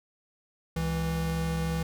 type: tone pair together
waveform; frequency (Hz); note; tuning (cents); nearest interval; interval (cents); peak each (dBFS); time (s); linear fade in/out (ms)
square; 68.8 / 163.63; C#2 / E3; -12 / -12; octave + minor third; 1500; -34 / -29; 0.76-1.83; 5
effects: none